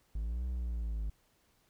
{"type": "linear two-way sweep", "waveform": "triangle", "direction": "up then down", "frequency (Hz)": [51.91, 63, 51.91], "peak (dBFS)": -31, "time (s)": [0.15, 1.1], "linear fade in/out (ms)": 5, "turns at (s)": 0.46, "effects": ["pink hiss -71 dBFS RMS until 1.69 s"]}